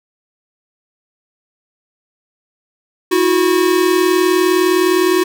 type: tone pair together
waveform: square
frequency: 325.8 / 365.6 Hz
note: E4 / F#4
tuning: -20 / -21 cents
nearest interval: major second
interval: 199 cents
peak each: -17 / -13 dBFS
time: 3.11-5.24 s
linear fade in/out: 10 ms
effects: none